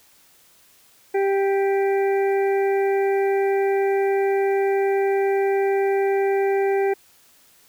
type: harmonic tone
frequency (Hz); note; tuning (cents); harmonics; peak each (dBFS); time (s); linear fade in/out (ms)
393.1; G4; +5; 1 / 2 / 4 / 5 / 6; -18 / -26 / -35 / -35 / -37; 1.14-6.94; 10
effects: white hiss -55 dBFS RMS until 7.68 s